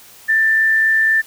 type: tone with amplitude modulation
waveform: sine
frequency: 1776 Hz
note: A6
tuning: 16 cents sharp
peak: -10 dBFS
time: 0.28-1.22 s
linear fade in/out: 20 ms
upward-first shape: sine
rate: 104 Hz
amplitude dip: 25%
effects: white hiss -43 dBFS RMS until 1.26 s

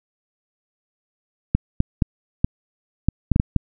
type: clicks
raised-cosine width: 5 ms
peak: -3 dBFS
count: 9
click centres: 1.55 / 1.804 / 2.022 / 2.445 / 3.086 / 3.317 / 3.361 / 3.399 / 3.563 s
effects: none

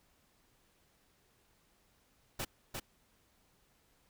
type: noise with echo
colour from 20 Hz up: pink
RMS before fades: -37 dBFS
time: 2.39-2.45 s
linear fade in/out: 10 ms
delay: 350 ms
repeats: 1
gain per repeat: -3 dB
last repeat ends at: 2.8 s
effects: pink hiss -71 dBFS RMS until 4.09 s

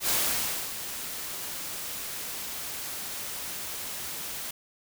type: noise with ADSR envelope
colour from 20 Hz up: white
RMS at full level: -25 dBFS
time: 0-4.51 s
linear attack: 86 ms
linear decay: 610 ms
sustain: -11 dB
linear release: 5 ms
effects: none

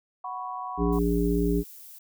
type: chord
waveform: sine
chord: F# suspended fourth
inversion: none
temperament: just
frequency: 740 / 986.7 / 1110 Hz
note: F#5 / B5 / C#6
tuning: 0 / -2 / +2 cents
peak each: -36 dBFS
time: 0.24-0.99 s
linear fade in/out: 5 ms
type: harmonic tone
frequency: 58.27 Hz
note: A#1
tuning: in tune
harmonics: 1 / 3 / 5 / 7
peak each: -27 / -27 / -27 / -27 dBFS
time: 0.77-1.64 s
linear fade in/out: 50 ms
type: noise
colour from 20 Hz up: violet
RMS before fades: -46 dBFS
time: 0.92-1.99 s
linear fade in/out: 10 ms
effects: none

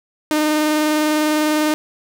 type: tone with vibrato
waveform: sawtooth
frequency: 305 Hz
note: D#4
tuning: 34 cents flat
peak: -11 dBFS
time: 0.31-1.74 s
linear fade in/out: 0 ms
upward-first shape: square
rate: 20 Hz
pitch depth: 18 cents each way
effects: none

